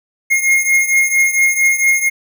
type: beating tone pair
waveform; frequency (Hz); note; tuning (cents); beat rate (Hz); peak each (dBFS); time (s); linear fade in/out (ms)
square; 2143 / 2147.4; C7 / C7; +41 / +44; 4.4; -13 / -17; 0.3-2.1; 20
effects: none